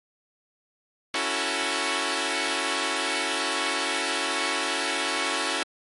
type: chord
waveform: 5% pulse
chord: F# minor seventh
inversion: second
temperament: equal with one note detuned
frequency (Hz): 277.2 / 329.6 / 370 / 444.3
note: C#4 / E4 / F#4 / A4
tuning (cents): 0 / 0 / 0 / +17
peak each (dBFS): -19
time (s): 1.14-5.63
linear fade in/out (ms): 2
effects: MP3 48 kbps